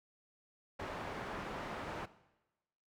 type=low-pass noise; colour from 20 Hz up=white; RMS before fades=-43 dBFS; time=0.79-2.06 s; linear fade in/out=10 ms; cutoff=1200 Hz; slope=12 dB/octave; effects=noise-tail reverb RT60 1.0 s tail -17 dB re dry